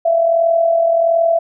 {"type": "tone with amplitude modulation", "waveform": "sine", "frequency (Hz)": 668, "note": "E5", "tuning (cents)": 23, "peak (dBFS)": -8, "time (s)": [0.05, 1.39], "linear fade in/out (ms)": 10, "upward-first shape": "sine", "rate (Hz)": 41.4, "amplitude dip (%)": 55, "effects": []}